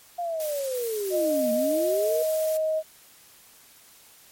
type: linear two-way sweep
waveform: sine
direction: down then up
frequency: 710 to 226.1 to 489.4 Hz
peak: -26 dBFS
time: 0.18-2.23 s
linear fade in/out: 10 ms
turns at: 1.52 s
type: noise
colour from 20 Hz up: blue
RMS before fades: -36 dBFS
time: 0.4-2.57 s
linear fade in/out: 0 ms
type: tone with pitch glide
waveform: sine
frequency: 616 to 628.9 Hz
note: D#5 to D#5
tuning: -17 to +18 cents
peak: -22 dBFS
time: 1.1-2.83 s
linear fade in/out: 50 ms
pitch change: +35 cents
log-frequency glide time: 1.32-2.11 s
effects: white hiss -53 dBFS RMS until 4.31 s + MP3 64 kbps